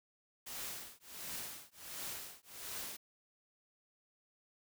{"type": "noise with tremolo", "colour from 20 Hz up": "white", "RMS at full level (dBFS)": -42, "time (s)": [0.46, 2.97], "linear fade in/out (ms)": 10, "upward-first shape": "triangle", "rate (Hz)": 1.4, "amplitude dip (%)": 100, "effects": []}